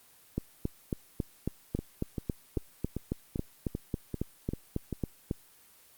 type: two click trains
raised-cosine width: 3 ms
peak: -20 / -17 dBFS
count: 9 / 19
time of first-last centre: 1.79-4.927 / 0.38-5.312 s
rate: 2.55 / 3.65 Hz
effects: white hiss -59 dBFS RMS until 5.97 s + Opus 24 kbps